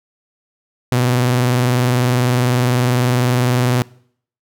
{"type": "tone with vibrato", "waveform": "sawtooth", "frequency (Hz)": 124, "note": "B2", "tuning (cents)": 7, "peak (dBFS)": -9, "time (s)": [0.92, 3.82], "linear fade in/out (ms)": 0, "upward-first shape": "sine", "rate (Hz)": 20, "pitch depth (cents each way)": 67, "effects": ["noise-tail reverb RT60 0.6 s tail -23 dB re dry"]}